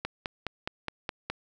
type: click train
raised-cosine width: 0.3 ms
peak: -15 dBFS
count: 7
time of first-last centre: 0.05-1.3 s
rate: 4.8 Hz
effects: none